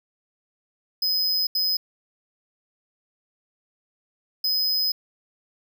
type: tone bursts at uneven times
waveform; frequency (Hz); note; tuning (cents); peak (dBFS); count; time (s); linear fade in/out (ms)
square; 5040; D#8; +21; -21; 3; 1.02-1.47 / 1.55-1.77 / 4.44-4.92; 5
effects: none